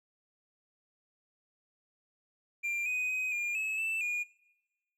triangle tone with pitch steps, 2381 / 2497 / 2516 / 2411 / 2585 / 2651 / 2436 Hz, D7 / D#7 / D#7 / D7 / E7 / E7 / D#7, +23 / +6 / +19 / +45 / -34 / +9 / -37 cents, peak -29 dBFS, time 2.63-4.24 s, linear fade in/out 20 ms, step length 230 ms, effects noise-tail reverb RT60 1.0 s tail -21 dB re dry

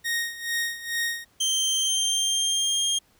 sawtooth tone with tremolo, 1863 Hz, A#6, 2 cents flat, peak -20 dBFS, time 0.04-1.25 s, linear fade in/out 20 ms, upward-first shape sine, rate 2.3 Hz, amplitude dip 80%
25% pulse tone with pitch glide, 3136 to 3217 Hz, G7 to G7, 0 to +44 cents, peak -18 dBFS, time 1.4-2.99 s, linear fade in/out 10 ms, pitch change +44 cents, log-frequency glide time 1.73-2.84 s
effects pink hiss -62 dBFS RMS until 3.19 s

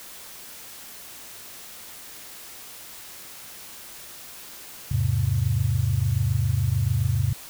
sine chord, E augmented, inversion none, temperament equal, 82.41 / 103.83 / 130.81 Hz, E2 / G#2 / B#2, 0 / 0 / 0 cents, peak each -27 / -23 / -24 dBFS, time 4.91-7.33 s, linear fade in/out 5 ms, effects white hiss -42 dBFS RMS until 7.49 s

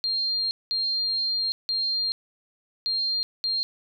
sine tone bursts at uneven times, 4199 Hz, C8, 5 cents sharp, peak -23 dBFS, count 5, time 0.04-0.51 / 0.71-1.52 / 1.69-2.12 / 2.86-3.23 / 3.44-3.63 s, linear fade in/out 0 ms, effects none

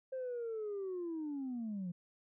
sine linear sweep, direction down, 529 to 170 Hz, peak -36 dBFS, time 0.12-1.92 s, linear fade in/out 10 ms, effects tanh soft clip ceiling -35 dBFS

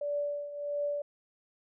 sine tone with tremolo, 580 Hz, D5, 22 cents flat, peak -28 dBFS, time 0.01-1.02 s, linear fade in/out 5 ms, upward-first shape triangle, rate 1.5 Hz, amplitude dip 75%, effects none

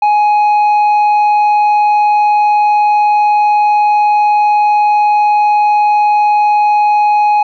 sine tone with tanh clipping, 836 Hz, G#5, 11 cents sharp, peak -8 dBFS, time 0.02-7.43 s, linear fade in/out 5 ms, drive 5 dB, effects none

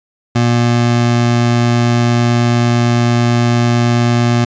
25% pulse tone, 119.4 Hz, A#2, 42 cents sharp, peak -6 dBFS, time 0.35-4.45 s, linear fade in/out 10 ms, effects resampled to 16000 Hz

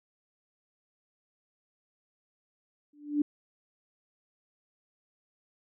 sine tone with exponential growth, 293.7 Hz, D4, in tune, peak -20 dBFS, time 2.93-3.22 s, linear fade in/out 5 ms, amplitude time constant 61 ms, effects none

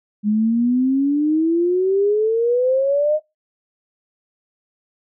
sine exponential sweep, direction up, 206 to 622.3 Hz, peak -14 dBFS, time 0.23-3.2 s, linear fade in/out 50 ms, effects noise-tail reverb RT60 0.2 s tail -20 dB re dry

